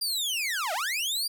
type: linear two-way sweep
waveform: sawtooth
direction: down then up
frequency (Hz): 4848 to 605 to 4848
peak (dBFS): -24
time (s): 0.01-1.28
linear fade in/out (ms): 10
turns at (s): 0.73
effects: none